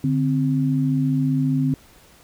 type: tone pair together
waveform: sine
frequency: 146.83 / 261.6 Hz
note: D3 / C4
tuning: 0 / 0 cents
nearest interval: minor seventh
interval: 1000 cents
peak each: -20 dBFS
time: 0.04-1.74 s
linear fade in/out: 2 ms
effects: pink hiss -51 dBFS RMS until 2.23 s